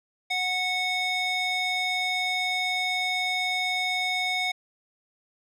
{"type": "tone with band-pass filter", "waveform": "square", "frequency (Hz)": 736, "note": "F#5", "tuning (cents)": -9, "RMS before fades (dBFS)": -27, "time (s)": [0.3, 4.52], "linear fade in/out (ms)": 10, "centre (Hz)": 2900, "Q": 1.9, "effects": []}